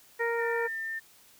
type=harmonic tone; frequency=466.2 Hz; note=A#4; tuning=in tune; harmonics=1 / 2 / 3 / 4 / 5; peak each=-29 / -35 / -39 / -41 / -43 dBFS; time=0.19-0.68 s; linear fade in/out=20 ms
type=tone with pitch glide; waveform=sine; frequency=1862 to 1800.7 Hz; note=A#6 to A6; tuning=-2 to +40 cents; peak=-32 dBFS; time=0.19-1 s; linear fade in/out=20 ms; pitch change=-58 cents; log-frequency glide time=0.37-0.43 s
effects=white hiss -58 dBFS RMS until 1.39 s